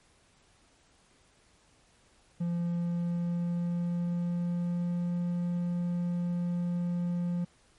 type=tone with pitch glide; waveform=triangle; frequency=172.1 to 174.81 Hz; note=F3 to F3; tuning=-25 to +2 cents; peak=-26 dBFS; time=2.4-7.45 s; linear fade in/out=10 ms; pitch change=+27 cents; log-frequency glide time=2.59-5.18 s; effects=pink hiss -64 dBFS RMS until 7.78 s + MP3 48 kbps